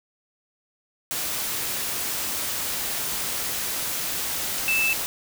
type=tone in noise; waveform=sine; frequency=2637 Hz; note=E7; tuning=in tune; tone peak=-20 dBFS; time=4.68-4.93 s; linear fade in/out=0 ms; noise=white; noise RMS=-28 dBFS; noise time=1.11-5.06 s; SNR=+5 dB; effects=none